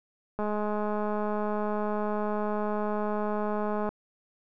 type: click train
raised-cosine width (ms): 1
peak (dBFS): -18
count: 736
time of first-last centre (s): 0.39-3.89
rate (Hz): 210
effects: none